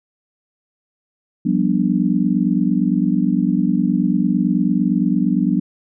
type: chord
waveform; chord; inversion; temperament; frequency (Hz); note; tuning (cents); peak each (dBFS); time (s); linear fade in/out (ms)
sine; G dominant seventh; third; just; 176.4 / 196 / 245 / 294; F3 / G3 / B3 / D4; +18 / 0 / -14 / +2; -20 / -19 / -19 / -21; 1.45-5.6; 10
effects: none